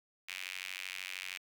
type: tone with high-pass filter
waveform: sawtooth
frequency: 93 Hz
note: F#2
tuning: 9 cents sharp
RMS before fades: -43 dBFS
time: 0.28-1.38 s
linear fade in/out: 10 ms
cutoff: 2400 Hz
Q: 3.4
effects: none